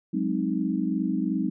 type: chord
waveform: sine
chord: Ab dominant seventh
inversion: third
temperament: equal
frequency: 185 / 207.7 / 261.6 / 311.1 Hz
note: Gb3 / Ab3 / C4 / Eb4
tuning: 0 / 0 / 0 / 0 cents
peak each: -29 dBFS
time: 0.13-1.5 s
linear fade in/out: 10 ms
effects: none